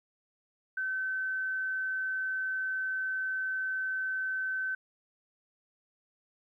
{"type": "tone", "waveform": "sine", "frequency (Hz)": 1531, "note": "G6", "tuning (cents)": -41, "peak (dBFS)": -30, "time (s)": [0.77, 4.75], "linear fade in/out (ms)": 5, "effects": ["12-bit"]}